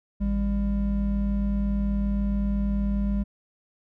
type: tone pair together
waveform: triangle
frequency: 53.89 / 200.5 Hz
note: A1 / G3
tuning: -35 / +39 cents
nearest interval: octave + major seventh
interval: 2274 cents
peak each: -23 dBFS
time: 0.2-3.24 s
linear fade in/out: 20 ms
effects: none